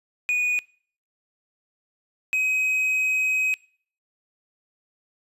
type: tone pair in turn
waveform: triangle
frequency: 2468 / 2530 Hz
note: D#7 / D#7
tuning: -15 / +28 cents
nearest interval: unison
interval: 43 cents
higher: second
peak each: -18 dBFS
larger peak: neither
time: 0.29-0.59 / 2.33-3.54 s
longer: second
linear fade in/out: 0 ms
effects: noise-tail reverb RT60 0.5 s tail -24 dB re dry + resampled to 32000 Hz